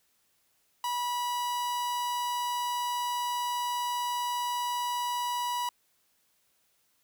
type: tone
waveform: 45% pulse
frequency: 975 Hz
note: B5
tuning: 23 cents flat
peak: -29 dBFS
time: 0.84-5.69 s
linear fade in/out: 2 ms
effects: white hiss -71 dBFS RMS until 7.03 s